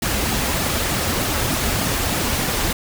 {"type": "noise with flanger", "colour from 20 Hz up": "pink", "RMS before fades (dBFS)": -21, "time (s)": [0.02, 2.73], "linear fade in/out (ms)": 5, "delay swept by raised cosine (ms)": [1.9, 6.7], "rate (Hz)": 3.3, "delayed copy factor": -0.6, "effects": []}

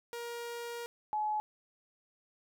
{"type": "tone pair in turn", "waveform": ["sawtooth", "sine"], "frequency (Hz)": [472.4, 850.5], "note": ["A#4", "G#5"], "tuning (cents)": [23, 41], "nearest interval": "minor seventh", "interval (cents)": 1018, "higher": "second", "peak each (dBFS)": [-35, -30], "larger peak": "second", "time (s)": [[0.13, 0.86], [1.13, 1.4]], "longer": "first", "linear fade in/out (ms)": 0, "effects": []}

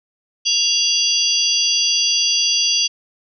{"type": "tone cluster", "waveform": "sine", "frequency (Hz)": [2796, 3337, 4650, 4814, 5890], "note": ["F7", "G#7", "D8", "D8", "F#8"], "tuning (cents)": [1, 8, -18, 42, -9], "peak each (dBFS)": -21, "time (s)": [0.45, 2.88], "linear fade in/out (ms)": 20, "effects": []}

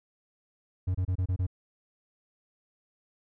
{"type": "tone bursts", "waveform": "triangle", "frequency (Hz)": 92, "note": "F#2", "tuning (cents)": -9, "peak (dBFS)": -23, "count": 6, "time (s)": [0.87, 1.467], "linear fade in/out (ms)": 10, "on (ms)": 77, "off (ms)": 27, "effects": []}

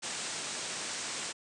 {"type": "low-pass noise", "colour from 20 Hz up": "white", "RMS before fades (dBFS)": -38, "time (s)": [0.02, 1.33], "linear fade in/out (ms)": 20, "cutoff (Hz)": 8900, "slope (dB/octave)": 96, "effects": ["high-pass 150 Hz 12 dB/octave"]}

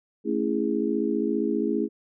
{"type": "chord", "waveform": "sine", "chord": "A major seventh", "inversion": "none", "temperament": "just", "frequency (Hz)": [220, 275, 330, 412.5], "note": ["A3", "C#4", "E4", "G#4"], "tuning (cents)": [0, -14, 2, -12], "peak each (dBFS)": -28, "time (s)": [0.24, 1.89], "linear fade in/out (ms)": 50, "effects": []}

